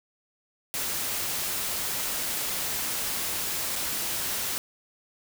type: noise with dropouts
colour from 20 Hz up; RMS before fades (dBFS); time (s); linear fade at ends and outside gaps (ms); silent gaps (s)
white; -30; 0.74-4.58; 0; 3.756-3.76
effects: none